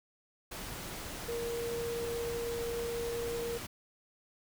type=tone in noise; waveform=sine; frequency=469 Hz; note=A#4; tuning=11 cents sharp; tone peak=-34 dBFS; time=1.28-3.58 s; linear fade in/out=10 ms; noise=pink; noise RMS=-42 dBFS; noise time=0.51-3.67 s; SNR=+5 dB; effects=none